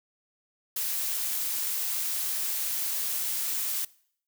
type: noise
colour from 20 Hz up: blue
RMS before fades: -30 dBFS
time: 0.76-3.85 s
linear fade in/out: 5 ms
effects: noise-tail reverb RT60 0.6 s tail -22 dB re dry